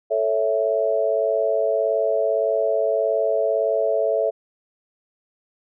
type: chord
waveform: sine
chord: A major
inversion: none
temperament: equal with one note detuned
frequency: 440 / 557.6 / 659.3 Hz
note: A4 / C#5 / E5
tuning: 0 / +10 / 0 cents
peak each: -23 / -23 / -21 dBFS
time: 0.1-4.31 s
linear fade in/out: 20 ms
effects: none